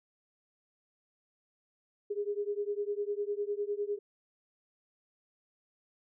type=beating tone pair; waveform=sine; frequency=406.2 / 416.1 Hz; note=G#4 / G#4; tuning=-38 / +3 cents; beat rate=9.9 Hz; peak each=-34 / -35 dBFS; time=2.1-3.99 s; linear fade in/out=10 ms; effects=none